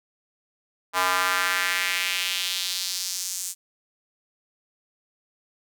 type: tone with high-pass filter sweep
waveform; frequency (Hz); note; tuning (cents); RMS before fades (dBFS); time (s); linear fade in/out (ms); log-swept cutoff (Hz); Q
square; 92; F#2; -9; -26; 0.93-3.55; 50; 1000 to 7600; 2
effects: none